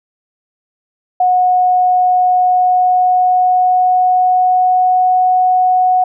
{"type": "tone with pitch glide", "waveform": "sine", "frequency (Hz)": [730, 736.4], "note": ["F#5", "F#5"], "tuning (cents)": [-24, -8], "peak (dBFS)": -8, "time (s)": [1.2, 6.04], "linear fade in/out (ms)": 5, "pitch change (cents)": 16, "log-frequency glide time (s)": [2.43, 5.17], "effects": []}